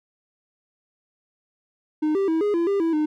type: tone with pitch steps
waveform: triangle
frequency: 306.6 / 392 / 323.1 / 413.8 / 338.7 / 398.9 / 329.1 / 304.8 Hz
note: D#4 / G4 / E4 / G#4 / E4 / G4 / E4 / D#4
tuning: -25 / 0 / -35 / -6 / +47 / +30 / -3 / -36 cents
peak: -17 dBFS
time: 2.02-3.06 s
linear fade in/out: 10 ms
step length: 130 ms
effects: none